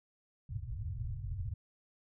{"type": "low-pass noise", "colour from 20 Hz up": "white", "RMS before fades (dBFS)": -39, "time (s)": [0.49, 1.54], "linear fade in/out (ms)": 5, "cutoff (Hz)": 130, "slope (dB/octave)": 96, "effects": []}